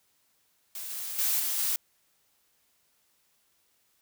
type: noise with level steps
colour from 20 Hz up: blue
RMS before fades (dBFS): -38 / -36 / -27 / -30 / -28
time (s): 0.75-1.76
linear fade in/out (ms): 2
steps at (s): 0.9 / 1.18 / 1.39 / 1.58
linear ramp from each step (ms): 10
effects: white hiss -70 dBFS RMS until 4.01 s